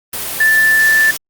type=tone in noise; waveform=sine; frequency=1760 Hz; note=A6; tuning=in tune; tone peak=-8 dBFS; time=0.4-1.11 s; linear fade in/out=5 ms; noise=white; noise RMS=-22 dBFS; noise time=0.13-1.17 s; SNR=+11 dB; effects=Opus 32 kbps